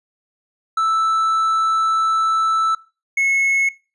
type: tone pair in turn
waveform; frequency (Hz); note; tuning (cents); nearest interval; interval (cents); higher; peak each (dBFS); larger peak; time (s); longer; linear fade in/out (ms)
triangle; 1318.5 / 2185; E6 / C#7; 0 / -26; major sixth; 874; second; -13; neither; 0.77-2.75 / 3.17-3.69; first; 5
effects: noise-tail reverb RT60 0.3 s tail -19 dB re dry + resampled to 24000 Hz